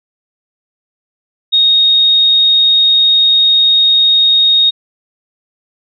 sine tone, 3729 Hz, A#7, in tune, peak -6 dBFS, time 1.52-4.71 s, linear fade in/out 20 ms, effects none

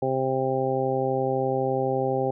harmonic tone, 131.9 Hz, C3, 14 cents sharp, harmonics 1 / 2 / 3 / 4 / 5 / 6, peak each -31 / -32 / -27 / -27 / -35 / -29 dBFS, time 0.02-2.31 s, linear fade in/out 5 ms, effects none

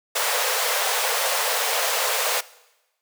pink high-pass noise, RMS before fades -23 dBFS, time 0.15-2.41 s, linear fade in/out 10 ms, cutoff 450 Hz, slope 96 dB/octave, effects noise-tail reverb RT60 1.0 s tail -20 dB re dry

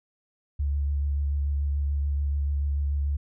sine tone with vibrato, 71.3 Hz, C#2, 49 cents sharp, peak -23 dBFS, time 0.59-3.17 s, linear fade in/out 10 ms, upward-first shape triangle, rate 6.9 Hz, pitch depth 25 cents each way, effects none

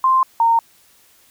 sine tone pair in turn, 1046.5 / 919.8 Hz, C6 / A#5, 0 / -23 cents, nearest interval major second, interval 223 cents, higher first, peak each -11 dBFS, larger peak neither, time 0.04-0.23 / 0.4-0.59 s, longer neither, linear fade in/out 2 ms, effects white hiss -53 dBFS RMS until 1.3 s

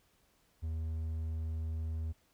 triangle tone, 80 Hz, D#2, 49 cents sharp, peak -32 dBFS, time 0.62-2.13 s, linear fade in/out 20 ms, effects pink hiss -71 dBFS RMS until 2.33 s

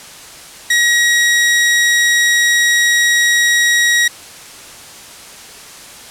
sawtooth tone, 1902 Hz, A#6, 34 cents sharp, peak -6 dBFS, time 0.7-4.08 s, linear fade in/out 5 ms, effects white hiss -35 dBFS RMS until 6.1 s + low-pass 10000 Hz 12 dB/octave

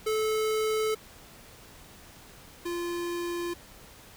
square tone pair in turn, 434.5 / 346.3 Hz, A4 / F4, -22 / -15 cents, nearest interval major third, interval 393 cents, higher first, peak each -26 / -31 dBFS, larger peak first, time 0.06-0.95 / 2.65-3.54 s, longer neither, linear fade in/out 10 ms, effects pink hiss -51 dBFS RMS until 4.16 s

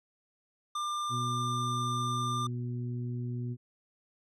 square tone, 1195 Hz, D6, 30 cents sharp, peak -32 dBFS, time 0.75-2.47 s, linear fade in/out 5 ms
harmonic tone, 121.8 Hz, B2, 24 cents flat, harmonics 1 / 2 / 3, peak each -33 / -40 / -47 dBFS, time 1.09-3.57 s, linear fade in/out 50 ms
effects low-pass 8000 Hz 12 dB/octave

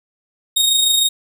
sawtooth tone with amplitude modulation, 3729 Hz, A#7, in tune, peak -8 dBFS, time 0.56-1.09 s, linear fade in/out 10 ms, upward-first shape sine, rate 26.5 Hz, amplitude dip 40%, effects none

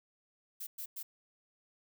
violet noise bursts at uneven times, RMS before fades -42 dBFS, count 3, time 0.6-0.67 / 0.78-0.86 / 0.96-1.03 s, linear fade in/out 10 ms, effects none

